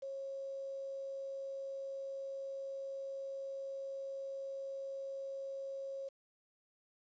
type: tone with quantisation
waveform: sine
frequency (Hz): 544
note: C#5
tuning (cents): -33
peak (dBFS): -40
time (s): 0.02-6.09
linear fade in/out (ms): 10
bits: 10
effects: resampled to 16000 Hz